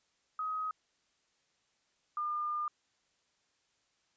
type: tone pair in turn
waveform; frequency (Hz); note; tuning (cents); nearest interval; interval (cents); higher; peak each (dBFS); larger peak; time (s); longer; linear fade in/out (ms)
sine; 1262 / 1206.2; D#6 / D6; +24 / +46; minor second; 78; first; -33 / -32; second; 0.39-0.71 / 2.17-2.68; second; 2
effects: white hiss -75 dBFS RMS until 4.16 s + resampled to 16000 Hz